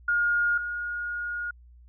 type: tone pair in turn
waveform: sine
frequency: 1424 / 1433.9 Hz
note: F6 / F6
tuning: +33 / +45 cents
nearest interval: unison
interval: 12 cents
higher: second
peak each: -21 / -29 dBFS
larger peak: first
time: 0.08-0.58 / 0.58-1.51 s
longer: second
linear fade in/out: 5 ms
effects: added 60 Hz sine -49 dBFS peak until 1.88 s